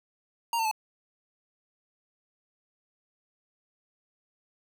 square tone with pitch steps, 932.3 / 899 / 866.9 Hz, A#5 / A5 / A5, 0 / +37 / -26 cents, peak -26 dBFS, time 0.53-0.713 s, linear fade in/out 2 ms, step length 61 ms, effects none

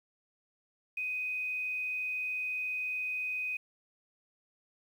sine tone with frequency modulation, 2503 Hz, D#7, 10 cents sharp, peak -32 dBFS, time 0.97-3.57 s, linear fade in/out 5 ms, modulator 67.7 Hz, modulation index 0.3, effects 10-bit

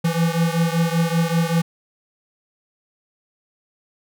square beating tone pair, 164.81 / 170.01 Hz, E3 / F3, 0 / -46 cents, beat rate 5.2 Hz, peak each -20 / -22 dBFS, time 0.04-1.62 s, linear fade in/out 10 ms, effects none

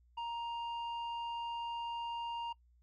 square tone with low-pass filter, 936 Hz, A#5, 7 cents sharp, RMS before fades -40 dBFS, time 0.17-2.53 s, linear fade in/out 10 ms, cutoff 2100 Hz, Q 8.8, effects noise-tail reverb RT60 0.1 s tail -24 dB re dry + added 60 Hz sine -64 dBFS peak until 2.82 s

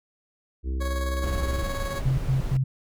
harmonic tone, 65.41 Hz, C2, in tune, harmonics 1 / 3 / 4 / 5 / 6 / 7, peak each -25 / -44 / -44 / -39 / -45 / -51 dBFS, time 0.63-1.66 s, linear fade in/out 50 ms
20% pulse tone with tremolo, 554 Hz, C#5, 1 cent flat, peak -25 dBFS, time 0.8-2.01 s, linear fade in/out 20 ms, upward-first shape square, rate 19 Hz, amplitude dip 40%
brown noise, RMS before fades -30 dBFS, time 1.23-2.57 s, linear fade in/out 2 ms
sine tone bursts, 132.4 Hz, C3, 21 cents sharp, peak -20 dBFS, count 3, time 2.05-2.64 s, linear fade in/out 10 ms, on 130 ms, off 100 ms
effects none

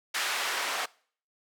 white noise with band-pass filter sweep, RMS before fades -31 dBFS, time 0.14-0.86 s, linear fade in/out 10 ms, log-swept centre 1800 to 1100 Hz, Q 0.76, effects noise-tail reverb RT60 0.5 s tail -23 dB re dry + high-pass 300 Hz 12 dB/octave

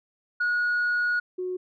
sine tone pair in turn, 1451 / 366.1 Hz, F#6 / F#4, -34 / -18 cents, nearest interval 2 octaves, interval 2384 cents, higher first, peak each -20 / -27 dBFS, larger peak first, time 0.4-1.2 / 1.38-1.57 s, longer first, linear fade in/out 10 ms, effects tanh soft clip ceiling -20 dBFS

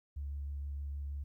sine tone with vibrato, 71 Hz, C#2, 42 cents sharp, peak -36 dBFS, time 0.16-1.24 s, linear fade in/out 10 ms, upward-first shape square, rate 6.4 Hz, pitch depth 11 cents each way, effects tanh soft clip ceiling -32 dBFS + 13-bit

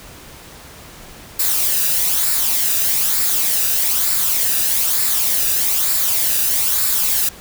blue noise with flanger, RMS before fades -17 dBFS, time 1.39-7.29 s, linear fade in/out 5 ms, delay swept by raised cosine 0.32 to 0.94 ms, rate 1.1 Hz, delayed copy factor -0.5, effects pink hiss -39 dBFS RMS until 7.4 s

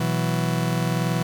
40% pulse chord, B suspended fourth, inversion none, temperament just, 123.47 / 164.63 / 185.21 Hz, B2 / E3 / F#3, 0 / -2 / +2 cents, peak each -25 / -23 / -28 dBFS, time 0-1.23 s, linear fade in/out 5 ms, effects 9-bit

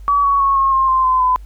sine tone with pitch steps, 1140 / 1120.4 / 1101.2 / 1082.3 / 1063.7 / 1045.4 / 1027.4 / 1009.8 Hz, C#6 / C#6 / C#6 / C#6 / C6 / C6 / C6 / B5, +48 / +18 / -12 / -42 / +28 / -2 / -32 / +38 cents, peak -11 dBFS, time 0.08-1.36 s, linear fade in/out 0 ms, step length 160 ms, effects added 50 Hz sine -32 dBFS peak until 1.45 s + pink hiss -56 dBFS RMS until 1.45 s

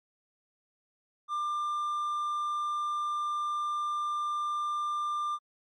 triangle tone, 1193 Hz, D6, 27 cents sharp, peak -27 dBFS, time 1.28-5.39 s, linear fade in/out 50 ms, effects MP3 48 kbps

